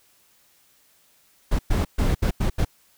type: noise bursts at uneven times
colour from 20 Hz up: brown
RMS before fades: -20 dBFS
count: 6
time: 1.51-1.59 / 1.7-1.85 / 1.98-2.15 / 2.22-2.31 / 2.4-2.5 / 2.58-2.65 s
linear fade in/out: 10 ms
effects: white hiss -60 dBFS RMS until 2.97 s